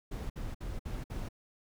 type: noise bursts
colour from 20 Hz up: brown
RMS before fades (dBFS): -38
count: 5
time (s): 0.11-1.288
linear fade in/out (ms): 10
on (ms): 190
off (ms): 57
effects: none